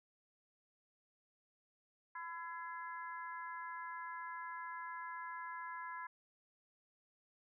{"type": "harmonic tone with a mistuned harmonic", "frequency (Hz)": 335.8, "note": "E4", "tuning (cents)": 32, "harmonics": [3, 4, 5, 6], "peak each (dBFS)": [-45, -53, -49, -57], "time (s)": [2.15, 6.07], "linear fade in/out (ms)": 5, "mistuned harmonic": 6, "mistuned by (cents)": 47, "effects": []}